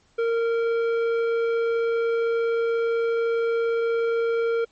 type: tone with tanh clipping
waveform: sine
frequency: 461.6 Hz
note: A#4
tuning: 17 cents flat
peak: -22 dBFS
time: 0.18-4.65 s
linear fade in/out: 10 ms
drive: 11 dB
effects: pink hiss -62 dBFS RMS until 4.71 s + MP3 32 kbps